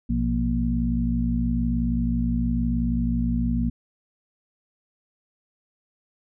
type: harmonic tone with a mistuned harmonic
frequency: 59 Hz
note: A#1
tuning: 22 cents sharp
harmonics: 1 / 2 / 3 / 4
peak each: -25 / -30 / -29 / -24 dBFS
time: 0.09-3.7 s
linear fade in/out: 10 ms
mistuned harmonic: 2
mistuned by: +100 cents
effects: none